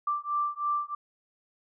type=beating tone pair; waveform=sine; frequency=1174.7 / 1177.8 Hz; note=D6 / D6; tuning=0 / +5 cents; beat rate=3.1 Hz; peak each=-30 dBFS; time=0.07-0.95 s; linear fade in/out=5 ms; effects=none